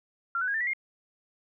sine tone with pitch steps, 1377 / 1501.6 / 1637.5 / 1785.7 / 1947.4 / 2124 Hz, F6 / F#6 / G#6 / A6 / B6 / C7, -25 / +25 / -25 / +25 / -25 / +25 cents, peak -26 dBFS, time 0.35-0.734 s, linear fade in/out 2 ms, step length 64 ms, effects none

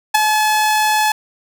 sawtooth tone with ADSR envelope, 857 Hz, A5, 46 cents flat, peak -3 dBFS, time 0.14-1.12 s, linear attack 11 ms, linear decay 11 ms, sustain -6 dB, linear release 3 ms, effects none

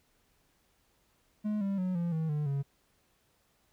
triangle tone with pitch steps, 211.2 / 197.06 / 183.86 / 171.55 / 160.06 / 149.34 / 139.34 Hz, G#3 / G3 / F#3 / F3 / D#3 / D3 / C#3, +29 / +9 / -11 / -31 / +49 / +29 / +9 cents, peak -27 dBFS, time 1.44-2.63 s, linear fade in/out 20 ms, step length 170 ms, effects pink hiss -71 dBFS RMS until 3.72 s

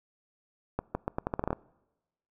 accelerating click train, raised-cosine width 1 ms, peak -15 dBFS, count 11, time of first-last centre 0.79-1.53 s, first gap 160 ms, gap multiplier 0.81, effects noise-tail reverb RT60 1.0 s tail -24 dB re dry

